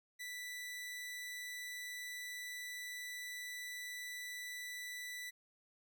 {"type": "tone", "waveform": "sawtooth", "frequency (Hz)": 1975.5, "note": "B6", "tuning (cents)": 0, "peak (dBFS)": -40, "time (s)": [0.19, 5.31], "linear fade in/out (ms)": 20, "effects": []}